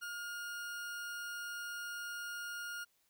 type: tone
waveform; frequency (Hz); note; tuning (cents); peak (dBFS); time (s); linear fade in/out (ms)
40% pulse; 1422; F6; +31; -40; 0.01-2.85; 20
effects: white hiss -75 dBFS RMS until 3.09 s